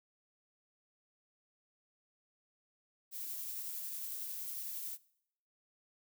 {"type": "noise with tremolo", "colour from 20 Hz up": "violet", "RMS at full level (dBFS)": -41, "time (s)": [3.11, 4.98], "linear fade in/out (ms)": 50, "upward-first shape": "triangle", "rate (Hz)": 11, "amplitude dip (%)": 25, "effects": ["noise-tail reverb RT60 0.7 s tail -21 dB re dry"]}